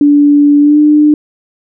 sine tone with pitch glide, 290 to 299.4 Hz, D4 to D4, -22 to +33 cents, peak -3 dBFS, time 0.01-1.14 s, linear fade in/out 2 ms, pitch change +55 cents, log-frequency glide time 0.6-0.79 s, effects none

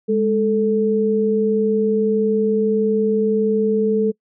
sine tone pair together, 207.1 / 439.2 Hz, G#3 / A4, -5 / -3 cents, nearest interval octave + minor second, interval 1302 cents, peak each -19 / -16 dBFS, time 0.08-4.12 s, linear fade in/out 20 ms, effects noise-tail reverb RT60 0.1 s tail -25 dB re dry

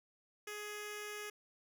10% pulse tone with notch filter, 418 Hz, G#4, 11 cents sharp, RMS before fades -45 dBFS, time 0.47-1.3 s, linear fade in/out 5 ms, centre 920 Hz, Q 1.3, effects none

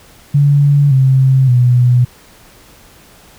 sine tone with pitch steps, 143.1 / 132.5 / 123.6 Hz, D3 / C3 / B2, -45 / +22 / +2 cents, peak -6 dBFS, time 0.34-2.05 s, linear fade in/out 10 ms, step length 570 ms, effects pink hiss -43 dBFS RMS until 3.38 s

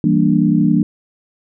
sine chord, E half-diminished seventh, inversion none, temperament equal, 164.81 / 196 / 233.1 / 293.7 Hz, E3 / G3 / Bb3 / D4, 0 / 0 / 0 / 0 cents, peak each -16 dBFS, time 0.04-0.83 s, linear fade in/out 2 ms, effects none

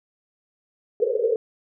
white band-pass noise, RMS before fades -22 dBFS, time 1-1.36 s, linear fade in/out 2 ms, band 430 to 500 Hz, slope 96 dB/octave, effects none

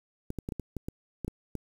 clicks, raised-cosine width 3 ms, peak -21 dBFS, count 10, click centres 0.304 / 0.387 / 0.489 / 0.522 / 0.597 / 0.767 / 0.885 / 1.247 / 1.28 / 1.553 s, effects 8-bit

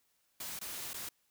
white noise with dropouts, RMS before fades -42 dBFS, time 0.4-1.09 s, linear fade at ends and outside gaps 5 ms, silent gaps 0.591-0.612 / 0.934-0.941 s, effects white hiss -75 dBFS RMS until 1.3 s

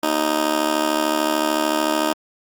15% pulse tone with amplitude modulation, 311.1 Hz, D#4, in tune, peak -8 dBFS, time 0.03-2.13 s, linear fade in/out 5 ms, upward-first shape sine, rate 73.5 Hz, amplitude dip 85%, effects Opus 48 kbps

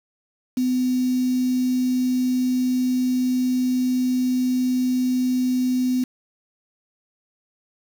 sine tone with quantisation, 252.9 Hz, B3, 41 cents sharp, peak -18 dBFS, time 0.57-6.04 s, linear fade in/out 5 ms, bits 6, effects none

